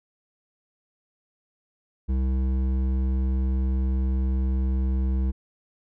sine tone with hard clipping, 65 Hz, C2, 11 cents flat, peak -23 dBFS, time 2.08-5.32 s, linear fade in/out 20 ms, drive 10 dB, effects none

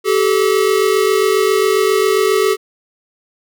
square tone pair together, 384.6 / 432 Hz, G4 / A4, -33 / -32 cents, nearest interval major second, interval 201 cents, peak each -15 dBFS, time 0.04-2.57 s, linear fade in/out 50 ms, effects none

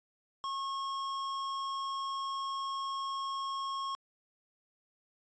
sine tone with hard clipping, 1088 Hz, C#6, 33 cents flat, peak -36 dBFS, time 0.44-3.95 s, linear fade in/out 0 ms, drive 16 dB, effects resampled to 16000 Hz

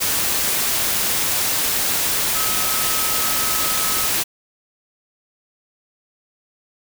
sine tone in noise, 1281 Hz, E6, 50 cents flat, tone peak -29 dBFS, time 2.34-4.08 s, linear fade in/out 20 ms, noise white, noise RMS -20 dBFS, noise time 0-4.24 s, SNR -12 dB, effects none

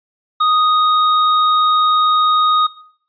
square tone, 1244.5 Hz, D#6, in tune, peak -12 dBFS, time 0.4-2.67 s, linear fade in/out 10 ms, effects noise-tail reverb RT60 0.6 s tail -18 dB re dry + resampled to 11025 Hz

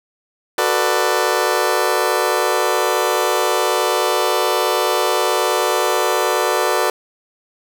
20% pulse chord, B minor seventh, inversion second, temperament just, 370.4 / 444.5 / 493.9 / 592.7 Hz, F#4 / A4 / B4 / D5, +2 / +18 / 0 / +16 cents, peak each -16 dBFS, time 0.58-6.9 s, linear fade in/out 2 ms, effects none

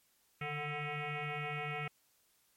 sine tone with frequency modulation, 1029 Hz, C6, 29 cents flat, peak -36 dBFS, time 0.41-1.88 s, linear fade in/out 5 ms, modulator 295 Hz, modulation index 5.4, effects white hiss -72 dBFS RMS until 2.56 s + MP3 64 kbps

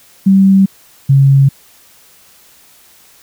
sine tone pair in turn, 193.5 / 137.13 Hz, G3 / C#3, -22 / -18 cents, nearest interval tritone, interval 596 cents, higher first, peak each -4 dBFS, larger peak neither, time 0.26-0.66 / 1.09-1.49 s, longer neither, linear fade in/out 10 ms, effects white hiss -45 dBFS RMS until 3.22 s

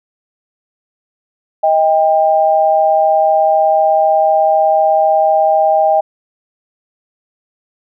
sine tone pair together, 631 / 795 Hz, D#5 / G5, +24 / +24 cents, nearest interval major third, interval 400 cents, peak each -11 dBFS, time 1.63-6.01 s, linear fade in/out 10 ms, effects none

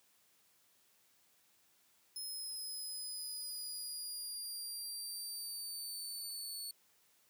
20% pulse linear sweep, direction down, 5160 to 4428 Hz, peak -36 dBFS, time 2.16-6.71 s, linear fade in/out 2 ms, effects white hiss -71 dBFS RMS until 7.29 s + high-pass 80 Hz 12 dB/octave

